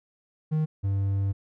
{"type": "tone pair in turn", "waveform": "triangle", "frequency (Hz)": [155.56, 98.37], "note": ["D#3", "G2"], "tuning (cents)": [0, 7], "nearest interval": "minor sixth", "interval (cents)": 793, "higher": "first", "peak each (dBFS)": [-20, -21], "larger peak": "first", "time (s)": [[0.51, 0.66], [0.83, 1.33]], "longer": "second", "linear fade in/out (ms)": 20, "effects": []}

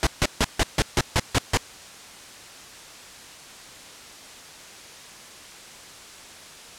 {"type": "noise bursts", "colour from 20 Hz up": "pink", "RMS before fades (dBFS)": -19, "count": 9, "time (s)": [0.03, 1.572], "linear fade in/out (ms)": 0, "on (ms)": 38, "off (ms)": 150, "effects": ["white hiss -43 dBFS RMS until 6.78 s", "low-pass 8000 Hz 12 dB/octave"]}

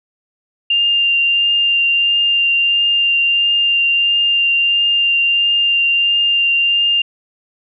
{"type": "tone with vibrato", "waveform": "sine", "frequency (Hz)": 2794, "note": "F7", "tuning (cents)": 0, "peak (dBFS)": -11, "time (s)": [0.7, 7.02], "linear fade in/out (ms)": 5, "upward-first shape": "triangle", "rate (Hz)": 1.5, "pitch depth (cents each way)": 12, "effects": []}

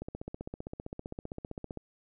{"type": "click train", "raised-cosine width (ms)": 2, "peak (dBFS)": -25, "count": 28, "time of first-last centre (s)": [0.02, 1.773], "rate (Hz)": 15.4, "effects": []}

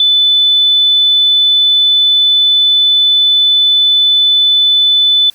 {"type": "tone", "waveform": "sine", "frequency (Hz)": 3500, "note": "A7", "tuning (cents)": -10, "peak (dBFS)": -6, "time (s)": [0, 5.3], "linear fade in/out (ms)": 2, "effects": ["white hiss -46 dBFS RMS until 5.34 s"]}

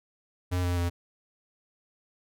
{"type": "tone with pitch steps", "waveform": "square", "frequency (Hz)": [90.1, 88.4, 86.73], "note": ["F#2", "F2", "F2"], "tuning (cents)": [-45, 22, -11], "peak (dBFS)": -26, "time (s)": [0.51, 0.9], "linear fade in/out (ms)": 20, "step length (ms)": 130, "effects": []}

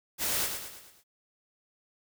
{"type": "noise with echo", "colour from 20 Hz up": "white", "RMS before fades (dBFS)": -30, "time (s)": [0.18, 0.49], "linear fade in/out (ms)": 50, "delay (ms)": 110, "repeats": 5, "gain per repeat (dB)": -6, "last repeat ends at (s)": 1.04, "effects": []}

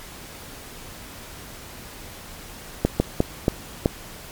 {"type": "slowing click train", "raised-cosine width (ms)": 2, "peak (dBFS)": -3, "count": 5, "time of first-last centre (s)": [2.85, 3.859], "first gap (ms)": 150, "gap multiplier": 1.36, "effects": ["pink hiss -40 dBFS RMS until 4.31 s", "MP3 96 kbps"]}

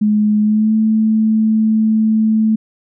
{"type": "tone with pitch glide", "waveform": "sine", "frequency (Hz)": [211, 218.8], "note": ["G#3", "A3"], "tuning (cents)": [28, -9], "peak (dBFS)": -10, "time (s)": [0.01, 2.56], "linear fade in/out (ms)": 10, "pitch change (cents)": 63, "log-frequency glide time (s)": [0.41, 0.74], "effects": []}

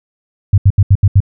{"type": "tone bursts", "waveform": "sine", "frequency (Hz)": 98, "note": "G2", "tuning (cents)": 0, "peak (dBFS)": -3, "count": 6, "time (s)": [0.53, 1.204], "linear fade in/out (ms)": 5, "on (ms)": 49, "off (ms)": 76, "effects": []}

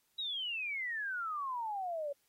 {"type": "exponential sweep", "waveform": "sine", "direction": "down", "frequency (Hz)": [3900, 555], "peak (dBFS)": -35, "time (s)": [0.18, 2.13], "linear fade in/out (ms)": 10, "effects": ["white hiss -75 dBFS RMS until 2.28 s", "AAC 48 kbps"]}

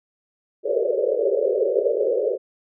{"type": "band-pass noise", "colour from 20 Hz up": "white", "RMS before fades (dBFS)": -21, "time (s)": [0.63, 2.38], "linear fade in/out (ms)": 50, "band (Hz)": [380, 580], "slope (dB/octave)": 96, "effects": []}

